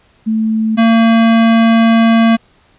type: tone pair in turn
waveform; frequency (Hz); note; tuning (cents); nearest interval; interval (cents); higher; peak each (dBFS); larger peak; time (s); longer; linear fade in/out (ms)
sine / square; 220 / 227.5; A3 / A#3; 0 / -42; minor second; 58; second; -11 / -7; second; 0.26-0.77 / 0.77-2.37; second; 20
effects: pink hiss -51 dBFS RMS until 2.78 s + resampled to 8000 Hz